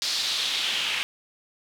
pink noise with band-pass filter sweep, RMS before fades -27 dBFS, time 0.02-1.03 s, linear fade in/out 0 ms, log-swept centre 4600 to 2700 Hz, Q 2.9, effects none

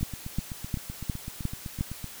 two click trains, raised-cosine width 5 ms, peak -23 / -15 dBFS, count 17 / 6, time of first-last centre 0.01-2.043 / 0.03-1.809 s, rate 7.87 / 2.81 Hz, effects white hiss -44 dBFS RMS until 2.2 s

